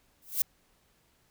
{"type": "noise with exponential growth", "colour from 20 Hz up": "violet", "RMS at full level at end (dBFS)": -23, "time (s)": [0.22, 0.42], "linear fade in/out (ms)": 2, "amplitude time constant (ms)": 43, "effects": ["pink hiss -68 dBFS RMS until 1.3 s"]}